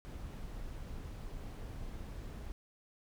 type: noise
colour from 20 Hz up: brown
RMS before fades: -44 dBFS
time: 0.05-2.52 s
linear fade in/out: 0 ms
effects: none